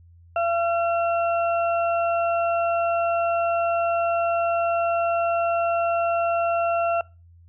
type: harmonic tone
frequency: 680 Hz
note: F5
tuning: 46 cents flat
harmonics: 1 / 2 / 4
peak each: -21 / -27 / -33 dBFS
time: 0.36-7.01 s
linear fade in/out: 2 ms
effects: noise-tail reverb RT60 0.3 s tail -23 dB re dry + added 85 Hz sine -48 dBFS peak until 7.48 s